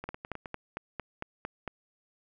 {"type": "two click trains", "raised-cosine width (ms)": 0.5, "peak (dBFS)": [-20, -24], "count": [8, 5], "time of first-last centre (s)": [[0.09, 1.677], [0.04, 0.458]], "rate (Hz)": [4.41, 9.57], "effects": []}